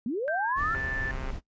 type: linear sweep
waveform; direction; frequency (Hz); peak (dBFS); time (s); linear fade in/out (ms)
sine; up; 208.3 to 1396.9; -27; 0.06-0.75; 2
type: tone with pitch glide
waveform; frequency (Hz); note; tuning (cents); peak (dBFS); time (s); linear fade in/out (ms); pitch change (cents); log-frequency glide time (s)
sine; 1568 to 1760; G6 to A6; 0 to 0; -30; 0.28-1.11; 0; +200; 0.43-0.6
type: noise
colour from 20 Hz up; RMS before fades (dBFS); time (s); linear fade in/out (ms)
brown; -35; 0.55-1.41; 50
type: click train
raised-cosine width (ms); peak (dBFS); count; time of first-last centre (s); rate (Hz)
0.5; -26; 74; 0.75-1.303; 132
effects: noise-tail reverb RT60 0.1 s tail -18 dB re dry + resampled to 16000 Hz